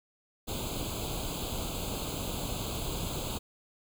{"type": "noise with comb filter", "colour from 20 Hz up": "pink", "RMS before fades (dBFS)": -35, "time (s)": [0.47, 3.39], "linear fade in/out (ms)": 20, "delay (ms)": 0.27, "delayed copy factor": 1, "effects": []}